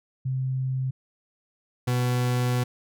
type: tone pair in turn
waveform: sine / 40% pulse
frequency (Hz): 130.81 / 123.97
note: C3 / B2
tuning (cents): 0 / +7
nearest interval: minor second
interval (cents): 93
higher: first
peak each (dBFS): -24 / -21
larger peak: second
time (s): 0.25-0.91 / 1.87-2.64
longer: second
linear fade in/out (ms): 10
effects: none